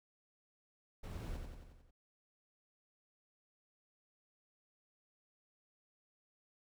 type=noise with echo; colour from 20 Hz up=brown; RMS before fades=-44 dBFS; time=1.03-1.37 s; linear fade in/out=10 ms; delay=90 ms; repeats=6; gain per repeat=-4 dB; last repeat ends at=1.91 s; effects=none